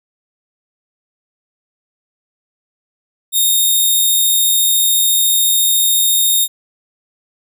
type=tone; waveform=5% pulse; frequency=3694 Hz; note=A#7; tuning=16 cents flat; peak=-3 dBFS; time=3.32-6.48 s; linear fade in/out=50 ms; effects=none